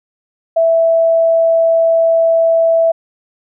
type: tone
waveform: sine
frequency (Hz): 659.3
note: E5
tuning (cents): 0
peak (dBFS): -8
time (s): 0.56-2.92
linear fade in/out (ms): 10
effects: none